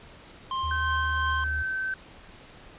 square tone with tremolo, 1054 Hz, C6, 12 cents sharp, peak -27 dBFS, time 0.51-1.44 s, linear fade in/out 2 ms, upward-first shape triangle, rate 2.9 Hz, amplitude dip 40%
sine tone with pitch glide, 77.78 to 75.04 Hz, D#2 to D2, 0 to +38 cents, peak -30 dBFS, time 0.63-1.63 s, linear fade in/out 10 ms, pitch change -62 cents, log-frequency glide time 0.83-1.49 s
sine tone, 1541 Hz, G6, 30 cents flat, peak -27 dBFS, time 0.71-1.94 s, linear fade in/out 2 ms
effects pink hiss -49 dBFS RMS until 2.78 s + resampled to 8000 Hz

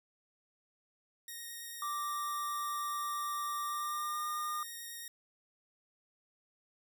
5% pulse tone with vibrato, 1864.7 Hz, A#6, in tune, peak -33 dBFS, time 1.28-5.08 s, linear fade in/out 2 ms, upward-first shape sine, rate 9.1 Hz, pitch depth 9 cents each way
triangle tone with pitch glide, 1174.7 to 1209.1 Hz, D6 to D#6, 0 to -50 cents, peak -33 dBFS, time 1.82-4.63 s, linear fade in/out 2 ms, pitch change +50 cents, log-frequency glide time 3.65-4.25 s
effects none

